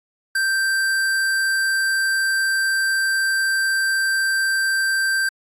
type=tone with hard clipping; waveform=sine; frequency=1568 Hz; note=G6; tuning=in tune; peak=-19 dBFS; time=0.35-5.29 s; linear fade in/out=5 ms; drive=18 dB; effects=AAC 64 kbps